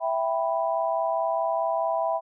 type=chord; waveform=sine; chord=E minor; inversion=none; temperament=equal; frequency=659.3 / 784 / 987.8 Hz; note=E5 / G5 / B5; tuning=0 / 0 / 0 cents; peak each=-25 / -29 / -29 dBFS; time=0-2.21 s; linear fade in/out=50 ms; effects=none